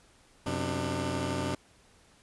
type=tone cluster; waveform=15% pulse; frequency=91 / 130 / 299.5 Hz; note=F#2 / C3 / D4; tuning=-28 / -11 / +34 cents; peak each=-28 dBFS; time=0.46-1.55 s; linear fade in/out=5 ms; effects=pink hiss -61 dBFS RMS until 2.22 s + resampled to 24000 Hz